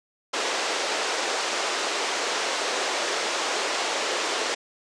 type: band-pass noise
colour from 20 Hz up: pink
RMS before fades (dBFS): -27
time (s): 0.33-4.55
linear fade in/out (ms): 10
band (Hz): 390 to 7200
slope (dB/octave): 24
effects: resampled to 22050 Hz